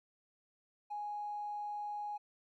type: tone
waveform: triangle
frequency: 830.6 Hz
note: G#5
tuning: in tune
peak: -34 dBFS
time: 0.9-2.18 s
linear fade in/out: 20 ms
effects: tanh soft clip ceiling -36 dBFS